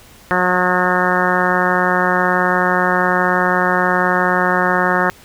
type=harmonic tone; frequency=181.2 Hz; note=F#3; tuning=36 cents flat; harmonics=1 / 2 / 3 / 4 / 5 / 6 / 7 / 8 / 9 / 10; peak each=-22 / -22 / -22 / -22 / -22 / -22 / -22 / -22 / -22 / -22 dBFS; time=0.31-5.1 s; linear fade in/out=0 ms; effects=pink hiss -44 dBFS RMS until 5.24 s